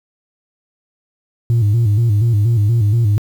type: tone with vibrato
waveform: sine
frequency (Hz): 109.9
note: A2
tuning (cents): -2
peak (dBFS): -8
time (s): 1.5-3.18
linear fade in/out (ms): 0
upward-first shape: square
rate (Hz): 4.2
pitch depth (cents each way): 110
effects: tanh soft clip ceiling -9 dBFS + 7-bit